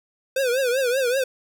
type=tone with vibrato; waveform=square; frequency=510 Hz; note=C5; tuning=44 cents flat; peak=-20 dBFS; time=0.36-1.24 s; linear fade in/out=5 ms; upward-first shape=triangle; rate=5.2 Hz; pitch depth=150 cents each way; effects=none